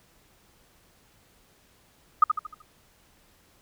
sine tone with echo, 1244.5 Hz, D#6, in tune, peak -11 dBFS, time 2.22-2.24 s, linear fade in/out 5 ms, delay 76 ms, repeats 5, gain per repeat -7 dB, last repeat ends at 2.62 s, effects pink hiss -61 dBFS RMS until 3.61 s

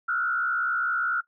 sine tone with frequency modulation, 1408 Hz, F6, 14 cents sharp, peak -23 dBFS, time 0.08-1.21 s, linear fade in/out 10 ms, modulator 64.7 Hz, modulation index 1.2, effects noise-tail reverb RT60 0.1 s tail -17 dB re dry

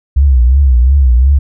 sine tone with vibrato, 65 Hz, C2, 11 cents flat, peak -4 dBFS, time 0.16-1.39 s, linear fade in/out 10 ms, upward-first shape triangle, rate 2.8 Hz, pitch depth 180 cents each way, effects none

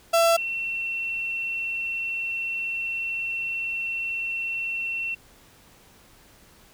35% pulse / sine tone pair in turn, 670 / 2709 Hz, E5 / E7, +28 / +47 cents, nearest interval 2 octaves, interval 2419 cents, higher second, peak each -15 / -26 dBFS, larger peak first, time 0.13-0.37 / 0.37-5.15 s, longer second, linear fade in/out 10 ms, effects pink hiss -54 dBFS RMS until 6.73 s

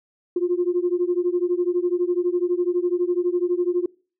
sine beating tone pair, 349.2 / 361.2 Hz, F4 / F#4, 0 / -42 cents, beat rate 12 Hz, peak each -21 / -22 dBFS, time 0.36-3.86 s, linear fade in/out 5 ms, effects noise-tail reverb RT60 0.4 s tail -25 dB re dry + tanh soft clip ceiling -11 dBFS

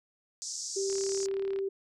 pink band-pass noise, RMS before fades -38 dBFS, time 0.42-1.26 s, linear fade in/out 0 ms, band 5100 to 7600 Hz, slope 48 dB/octave
sine tone, 390.3 Hz, G4, 8 cents flat, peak -29 dBFS, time 0.76-1.69 s, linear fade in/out 10 ms
click train, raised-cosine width 0.3 ms, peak -31 dBFS, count 26, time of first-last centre 0.9-1.589 s, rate 36.3 Hz
effects none

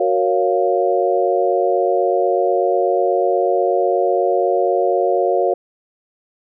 sine chord, Gb major seventh, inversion none, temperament equal, 370 / 466.2 / 554.4 / 698.5 Hz, Gb4 / Bb4 / Db5 / F5, 0 / 0 / 0 / 0 cents, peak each -19 / -20 / -19 / -19 dBFS, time 0-5.54 s, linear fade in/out 5 ms, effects none

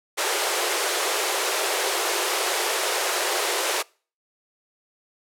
pink high-pass noise, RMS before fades -24 dBFS, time 0.17-3.83 s, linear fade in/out 20 ms, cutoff 350 Hz, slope 96 dB/octave, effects noise-tail reverb RT60 0.4 s tail -25 dB re dry + low-pass 12000 Hz 12 dB/octave

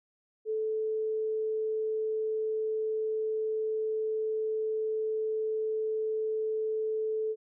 sine tone, 436.4 Hz, A4, 14 cents flat, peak -28 dBFS, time 0.45-7.36 s, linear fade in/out 50 ms, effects none

